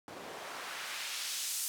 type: noise with band-pass filter sweep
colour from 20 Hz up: white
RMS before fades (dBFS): -40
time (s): 0.08-1.68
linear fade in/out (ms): 0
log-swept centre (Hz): 350 to 8900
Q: 0.79
effects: none